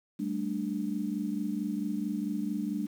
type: chord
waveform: sine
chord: G suspended second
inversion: none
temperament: just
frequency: 196 / 220.5 / 294 Hz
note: G3 / A3 / D4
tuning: 0 / +4 / +2 cents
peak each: -34 dBFS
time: 0.19-2.87 s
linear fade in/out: 10 ms
effects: 9-bit